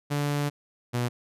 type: tone pair in turn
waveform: sawtooth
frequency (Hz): 145 / 121.61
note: D3 / B2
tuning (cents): -22 / -26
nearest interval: minor third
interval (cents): 304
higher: first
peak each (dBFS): -21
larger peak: neither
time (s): 0.1-0.5 / 0.93-1.09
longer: first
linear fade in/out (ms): 20
effects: resampled to 32000 Hz